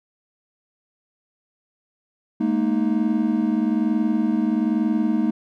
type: chord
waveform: triangle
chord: Ab suspended second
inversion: none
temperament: equal with one note detuned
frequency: 212 / 233.1 / 311.1 Hz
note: Ab3 / Bb3 / Eb4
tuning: +36 / 0 / 0 cents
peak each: -21 / -20 / -21 dBFS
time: 2.4-5.31 s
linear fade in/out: 10 ms
effects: none